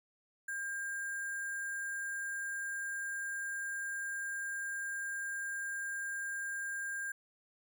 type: tone with sample-and-hold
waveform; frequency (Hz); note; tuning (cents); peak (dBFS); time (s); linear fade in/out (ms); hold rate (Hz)
sine; 1605; G6; +40; -36; 0.48-7.12; 5; 8820
effects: none